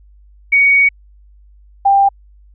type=tone pair in turn; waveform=sine; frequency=2241 / 792.3 Hz; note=C#7 / G5; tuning=+18 / +18 cents; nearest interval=octave + tritone; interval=1800 cents; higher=first; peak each=-7 dBFS; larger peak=neither; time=0.52-0.89 / 1.85-2.09 s; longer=first; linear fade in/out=10 ms; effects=added 50 Hz sine -42 dBFS peak until 2.54 s